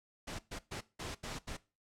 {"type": "noise bursts at uneven times", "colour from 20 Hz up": "pink", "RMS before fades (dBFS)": -42, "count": 6, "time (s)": [[0.27, 0.39], [0.51, 0.59], [0.71, 0.81], [0.99, 1.15], [1.23, 1.39], [1.47, 1.57]], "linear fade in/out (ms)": 10, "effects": ["noise-tail reverb RT60 0.3 s tail -19 dB re dry", "low-pass 8000 Hz 12 dB/octave"]}